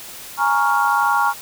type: chord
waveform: sine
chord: Bb minor seventh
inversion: third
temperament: equal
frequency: 830.6 / 932.3 / 1108.7 / 1396.9 Hz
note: Ab5 / Bb5 / Db6 / F6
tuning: 0 / 0 / 0 / 0 cents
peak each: -20 dBFS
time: 0.37-1.34 s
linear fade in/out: 50 ms
effects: white hiss -36 dBFS RMS until 1.41 s